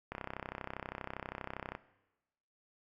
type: click train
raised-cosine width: 0.5 ms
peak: -24 dBFS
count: 54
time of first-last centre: 0.12-1.751 s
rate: 32.5 Hz
effects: noise-tail reverb RT60 1.0 s tail -17 dB re dry